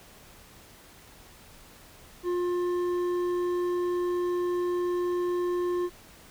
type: tone with hard clipping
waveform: sine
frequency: 354.4 Hz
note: F4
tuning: 25 cents sharp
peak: -27 dBFS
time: 2.23-5.9 s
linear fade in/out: 50 ms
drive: 7 dB
effects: pink hiss -52 dBFS RMS until 6.3 s